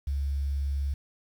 sine tone with quantisation, 69.8 Hz, C#2, 13 cents sharp, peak -26 dBFS, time 0.07-0.94 s, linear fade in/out 5 ms, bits 9, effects none

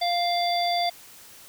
harmonic tone with a mistuned harmonic, 698.5 Hz, F5, in tune, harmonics 1 / 3 / 5 / 7, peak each -23 / -33 / -31 / -30 dBFS, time 0.01-0.9 s, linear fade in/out 10 ms, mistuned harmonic 7, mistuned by -74 cents, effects white hiss -48 dBFS RMS until 1.48 s

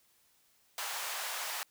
pink high-pass noise, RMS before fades -38 dBFS, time 0.78-1.63 s, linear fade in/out 0 ms, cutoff 710 Hz, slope 24 dB/octave, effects white hiss -69 dBFS RMS until 1.7 s

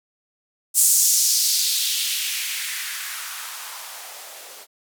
violet noise with band-pass filter sweep, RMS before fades -23 dBFS, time 0.74-4.67 s, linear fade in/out 50 ms, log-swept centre 8200 to 460 Hz, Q 2, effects none

